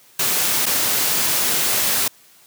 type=noise with dropouts; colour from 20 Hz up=white; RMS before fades=-19 dBFS; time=0.19-2.08 s; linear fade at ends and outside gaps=5 ms; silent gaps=0.658-0.663 s; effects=white hiss -51 dBFS RMS until 2.46 s + high-pass 100 Hz 12 dB/octave